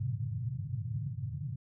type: band-pass noise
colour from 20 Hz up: pink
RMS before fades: -36 dBFS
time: 0-1.56 s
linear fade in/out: 5 ms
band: 100 to 140 Hz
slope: 48 dB/octave
effects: none